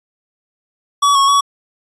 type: tone with pitch steps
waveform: square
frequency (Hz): 1137 / 1101 / 1127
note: C#6 / C#6 / C#6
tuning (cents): +44 / -12 / +28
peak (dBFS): -10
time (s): 1.02-1.41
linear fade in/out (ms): 10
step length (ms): 130
effects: resampled to 22050 Hz